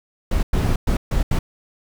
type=noise bursts at uneven times; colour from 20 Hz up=brown; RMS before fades=-18 dBFS; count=5; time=0.31-0.43 / 0.53-0.76 / 0.87-0.97 / 1.11-1.23 / 1.31-1.39 s; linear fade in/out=5 ms; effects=none